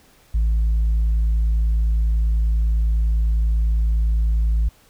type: tone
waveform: sine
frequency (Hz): 55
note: A1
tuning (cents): 0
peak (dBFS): -13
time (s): 0.34-4.69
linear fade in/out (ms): 10
effects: tanh soft clip ceiling -14 dBFS + pink hiss -54 dBFS RMS until 4.89 s